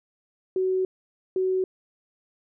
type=tone pair in turn; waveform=sine; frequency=374.4 / 374.4 Hz; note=F#4 / F#4; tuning=+20 / +20 cents; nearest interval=unison; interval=0 cents; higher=neither; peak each=-21 dBFS; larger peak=neither; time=0.56-0.85 / 1.36-1.64 s; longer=first; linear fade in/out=2 ms; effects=none